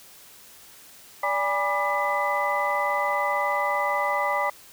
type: tone cluster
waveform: sine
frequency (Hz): 581 / 816 / 975 / 1189 / 2004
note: D5 / G#5 / B5 / D6 / B6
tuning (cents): -19 / -31 / -23 / +21 / +25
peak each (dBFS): -28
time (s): 1.23-4.5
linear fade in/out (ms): 5
effects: tanh soft clip ceiling -11 dBFS + white hiss -49 dBFS RMS until 4.72 s